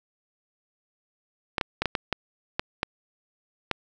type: clicks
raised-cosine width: 0.3 ms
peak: -8 dBFS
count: 9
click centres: 1.582 / 1.612 / 1.82 / 1.857 / 1.952 / 2.127 / 2.595 / 2.831 / 3.713 s
effects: none